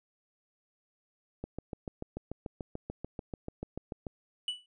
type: click train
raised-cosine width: 2 ms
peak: -24 dBFS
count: 19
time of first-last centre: 1.44-4.068 s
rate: 6.85 Hz
type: tone with exponential decay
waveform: triangle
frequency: 2960 Hz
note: F#7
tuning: in tune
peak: -26 dBFS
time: 4.48-4.66 s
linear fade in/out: 2 ms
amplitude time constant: 37 ms
effects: resampled to 24000 Hz